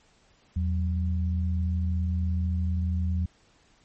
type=tone pair together; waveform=sine; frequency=82.41 / 185 Hz; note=E2 / F#3; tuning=0 / 0 cents; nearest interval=octave + major second; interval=1400 cents; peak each=-24 / -32 dBFS; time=0.56-3.26 s; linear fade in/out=5 ms; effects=pink hiss -62 dBFS RMS until 3.84 s + MP3 32 kbps